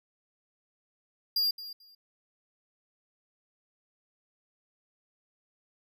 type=tone with echo; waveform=square; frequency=4802 Hz; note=D8; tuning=38 cents sharp; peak=-25 dBFS; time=1.36-1.51 s; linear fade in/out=5 ms; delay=220 ms; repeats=2; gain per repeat=-15 dB; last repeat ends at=1.95 s; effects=none